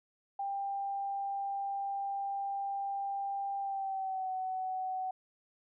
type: tone with pitch glide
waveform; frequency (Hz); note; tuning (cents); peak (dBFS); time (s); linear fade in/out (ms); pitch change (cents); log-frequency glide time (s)
sine; 793 to 750.2; G5 to F#5; +20 to +24; -33; 0.39-5.11; 5; -96; 3.59-4.31
effects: none